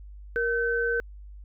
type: tone pair together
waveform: sine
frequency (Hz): 467.9 / 1530.8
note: A#4 / G6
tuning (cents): +6 / -42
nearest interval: octave + major sixth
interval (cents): 2052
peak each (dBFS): -26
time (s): 0.36-1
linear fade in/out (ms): 0
effects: added 50 Hz sine -41 dBFS peak until 1.44 s